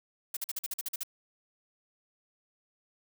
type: noise bursts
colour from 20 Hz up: blue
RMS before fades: -34 dBFS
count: 10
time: 0.34-1.034 s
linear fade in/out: 5 ms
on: 28 ms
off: 46 ms
effects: none